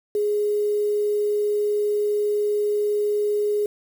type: tone with quantisation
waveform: sine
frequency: 416.2 Hz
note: G#4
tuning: 4 cents sharp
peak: -19 dBFS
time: 0.15-3.66 s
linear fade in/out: 2 ms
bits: 7
effects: none